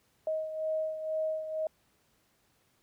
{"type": "beating tone pair", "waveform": "sine", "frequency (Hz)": [629, 631.1], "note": ["D#5", "D#5"], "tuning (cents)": [19, 24], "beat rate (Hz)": 2.1, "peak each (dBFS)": [-31, -38], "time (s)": [0.27, 1.67], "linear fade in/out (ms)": 2, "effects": ["pink hiss -70 dBFS RMS until 2.82 s", "high-pass 60 Hz 12 dB/octave"]}